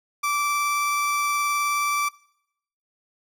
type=tone with vibrato; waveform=30% pulse; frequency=1165 Hz; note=D6; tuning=14 cents flat; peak=-19 dBFS; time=0.23-2.09 s; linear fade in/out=10 ms; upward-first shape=triangle; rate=19 Hz; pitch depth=9 cents each way; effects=noise-tail reverb RT60 0.8 s tail -24 dB re dry